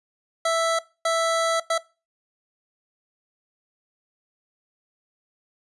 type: tone bursts at uneven times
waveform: 25% pulse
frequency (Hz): 660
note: E5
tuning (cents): +2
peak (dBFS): -16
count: 3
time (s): 0.45-0.79 / 1.05-1.6 / 1.7-1.78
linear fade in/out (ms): 5
effects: noise-tail reverb RT60 0.3 s tail -21 dB re dry + resampled to 24000 Hz

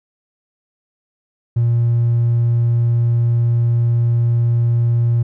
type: tone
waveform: triangle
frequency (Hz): 118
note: A#2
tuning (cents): +22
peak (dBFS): -9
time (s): 1.56-5.23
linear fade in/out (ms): 10
effects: tanh soft clip ceiling -8 dBFS

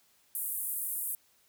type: band-pass noise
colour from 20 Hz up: white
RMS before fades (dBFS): -35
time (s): 0.35-1.15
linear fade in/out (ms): 0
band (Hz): 9000 to 16000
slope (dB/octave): 48
effects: white hiss -67 dBFS RMS until 1.48 s

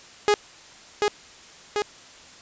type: tone with echo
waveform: sawtooth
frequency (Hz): 415.3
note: G#4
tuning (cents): 0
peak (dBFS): -12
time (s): 0.28-0.34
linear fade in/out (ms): 0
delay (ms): 740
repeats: 2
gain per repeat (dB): -3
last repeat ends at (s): 1.82
effects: white hiss -47 dBFS RMS until 2.41 s + resampled to 16000 Hz

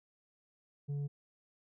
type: tone with tanh clipping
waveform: sine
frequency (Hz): 143.1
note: D3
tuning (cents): -45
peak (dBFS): -35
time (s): 0.88-1.08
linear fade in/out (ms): 20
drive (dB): 4
effects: none

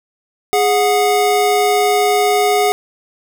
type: tone pair together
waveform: square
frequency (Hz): 414 / 730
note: G#4 / F#5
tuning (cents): -5 / -24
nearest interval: minor seventh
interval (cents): 981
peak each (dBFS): -15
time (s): 0.53-2.72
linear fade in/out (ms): 0
effects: none

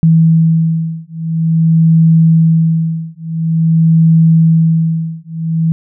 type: beating tone pair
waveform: sine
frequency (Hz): 162.5 / 162.98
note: E3 / E3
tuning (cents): -24 / -19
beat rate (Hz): 0.48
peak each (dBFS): -10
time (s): 0.03-5.72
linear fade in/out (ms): 0
effects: none

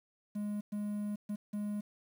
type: tone bursts at uneven times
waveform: triangle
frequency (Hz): 207.4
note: G#3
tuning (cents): -2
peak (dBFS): -32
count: 4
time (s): 0.35-0.61 / 0.72-1.16 / 1.29-1.36 / 1.53-1.81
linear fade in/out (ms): 10
effects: 10-bit

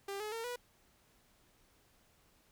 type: tone with pitch steps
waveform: sawtooth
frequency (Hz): 396.8 / 425.3 / 455.8 / 488.5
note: G4 / G#4 / A#4 / B4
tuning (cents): +21 / +41 / -39 / -19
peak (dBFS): -35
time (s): 0.08-0.56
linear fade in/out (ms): 5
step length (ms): 120
effects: pink hiss -69 dBFS RMS until 2.51 s

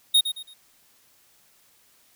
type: tone with echo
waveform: square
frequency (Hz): 3729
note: A#7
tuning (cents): 0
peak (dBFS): -15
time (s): 0.14-0.21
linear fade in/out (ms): 10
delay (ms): 110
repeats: 3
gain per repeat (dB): -10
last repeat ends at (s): 0.54
effects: white hiss -60 dBFS RMS until 2.15 s

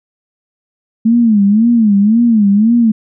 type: tone with vibrato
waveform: sine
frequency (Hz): 217.6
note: A3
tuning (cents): -19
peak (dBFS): -6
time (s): 1.05-2.92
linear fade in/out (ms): 10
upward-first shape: sine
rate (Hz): 1.9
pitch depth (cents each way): 160
effects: none

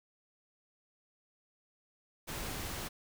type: noise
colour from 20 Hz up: pink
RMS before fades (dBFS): -40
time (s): 2.27-2.89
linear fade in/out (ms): 20
effects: none

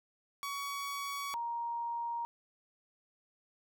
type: tone pair in turn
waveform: sawtooth / sine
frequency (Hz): 1126 / 938.1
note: C#6 / A#5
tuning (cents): +27 / +11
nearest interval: minor third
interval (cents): 316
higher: first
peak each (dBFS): -33 / -34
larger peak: first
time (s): 0.43-1.34 / 1.34-2.25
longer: neither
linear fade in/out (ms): 0
effects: none

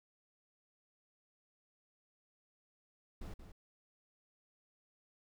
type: noise with echo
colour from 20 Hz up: brown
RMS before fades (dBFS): -45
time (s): 3.21-3.34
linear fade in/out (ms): 5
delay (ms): 180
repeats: 1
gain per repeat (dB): -8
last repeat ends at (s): 3.52
effects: none

